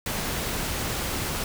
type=noise; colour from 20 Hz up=pink; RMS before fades=-29 dBFS; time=0.06-1.44 s; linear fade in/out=2 ms; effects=none